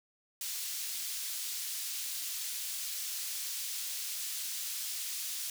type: high-pass noise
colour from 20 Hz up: pink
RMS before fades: -38 dBFS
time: 0.41-5.5 s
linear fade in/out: 2 ms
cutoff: 4300 Hz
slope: 12 dB/octave
effects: none